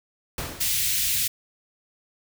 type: noise with exponential decay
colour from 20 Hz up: pink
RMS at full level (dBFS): -29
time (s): 0.38-1.07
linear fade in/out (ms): 2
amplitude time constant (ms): 150
type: band-stop noise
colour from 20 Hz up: white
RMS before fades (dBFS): -24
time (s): 0.6-1.28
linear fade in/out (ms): 10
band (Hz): 150 to 2100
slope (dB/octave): 24
effects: none